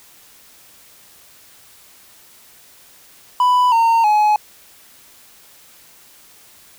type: tone with pitch steps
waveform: triangle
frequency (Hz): 993 / 915.9 / 844.7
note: B5 / A#5 / G#5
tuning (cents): +9 / -31 / +29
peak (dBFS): -9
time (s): 3.4-4.36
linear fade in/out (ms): 2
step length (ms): 320
effects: white hiss -47 dBFS RMS until 6.78 s